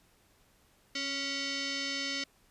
sine tone with frequency modulation, 1108.7 Hz, C#6, in tune, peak -32 dBFS, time 0.95-2.24 s, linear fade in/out 5 ms, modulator 834 Hz, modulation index 5.7, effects pink hiss -66 dBFS RMS until 2.5 s + resampled to 32000 Hz

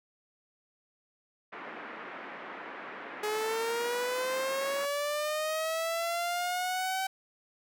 white band-pass noise, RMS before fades -43 dBFS, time 1.52-4.86 s, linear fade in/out 10 ms, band 220 to 2000 Hz, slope 24 dB/octave
sawtooth linear sweep, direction up, 420 to 768 Hz, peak -26 dBFS, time 3.23-7.07 s, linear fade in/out 5 ms
effects none

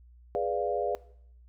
sine chord, G# diminished seventh, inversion none, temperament equal, 415.3 / 493.9 / 587.3 / 698.5 Hz, G#4 / B4 / D5 / F5, 0 / 0 / 0 / 0 cents, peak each -32 dBFS, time 0.35-0.95 s, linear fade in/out 0 ms, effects noise-tail reverb RT60 0.7 s tail -21 dB re dry + added 60 Hz sine -52 dBFS peak until 1.48 s

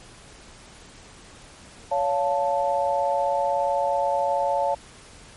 sine chord, Db augmented, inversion none, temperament equal with one note detuned, 562.4 / 698.5 / 880 Hz, Db5 / F5 / A5, +25 / 0 / 0 cents, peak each -24 / -26 / -24 dBFS, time 1.91-4.75 s, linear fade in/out 10 ms, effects pink hiss -47 dBFS RMS until 5.36 s + MP3 48 kbps

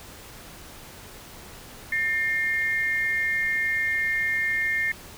sine tone pair together, 1800 / 2127 Hz, A6 / C7, +39 / +28 cents, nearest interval minor third, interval 289 cents, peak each -25 dBFS, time 1.92-4.92 s, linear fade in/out 5 ms, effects pink hiss -44 dBFS RMS until 5.17 s

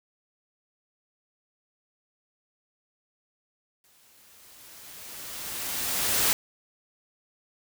white noise with exponential growth, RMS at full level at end -22 dBFS, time 3.84-6.33 s, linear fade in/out 1 ms, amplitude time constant 540 ms, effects none

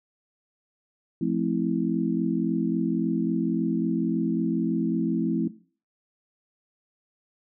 sine chord, F major seventh, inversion none, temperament just, 174.61 / 218.3 / 261.9 / 327.4 Hz, F3 / A3 / C4 / E4, 0 / -13 / +2 / -12 cents, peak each -28 dBFS, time 1.21-5.48 s, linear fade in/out 5 ms, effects noise-tail reverb RT60 0.4 s tail -17 dB re dry

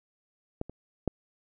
clicks, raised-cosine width 2 ms, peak -18 / -28 / -13 dBFS, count 3, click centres 0.614 / 0.696 / 1.077 s, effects none

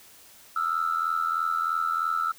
sine tone with amplitude modulation, 1322 Hz, E6, 5 cents sharp, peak -19 dBFS, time 0.56-2.32 s, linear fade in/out 5 ms, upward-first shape sine, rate 83.1 Hz, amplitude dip 85%, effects tanh soft clip ceiling -17 dBFS + white hiss -52 dBFS RMS until 2.38 s

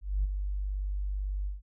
sine tone with ADSR envelope, 49 Hz, G1, in tune, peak -22 dBFS, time 0.01-1.62 s, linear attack 230 ms, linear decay 23 ms, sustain -7 dB, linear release 160 ms, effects tanh soft clip ceiling -20 dBFS

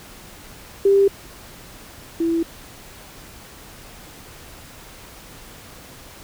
sine tone pair in turn, 395.6 / 331.9 Hz, G4 / E4, +16 / +12 cents, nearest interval minor third, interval 304 cents, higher first, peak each -11 / -17 dBFS, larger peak first, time 0.85-1.08 / 2.2-2.43 s, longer neither, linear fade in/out 5 ms, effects pink hiss -42 dBFS RMS until 6.23 s

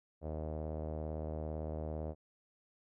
sawtooth tone with low-pass filter, 77.78 Hz, D#2, in tune, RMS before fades -40 dBFS, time 0.21-2.15 s, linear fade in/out 50 ms, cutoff 600 Hz, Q 3.3, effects none

